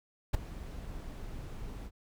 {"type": "noise with ADSR envelope", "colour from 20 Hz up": "brown", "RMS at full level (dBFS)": -22, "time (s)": [0.33, 1.91], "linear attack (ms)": 15, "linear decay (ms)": 9, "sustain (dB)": -20, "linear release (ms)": 57, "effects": []}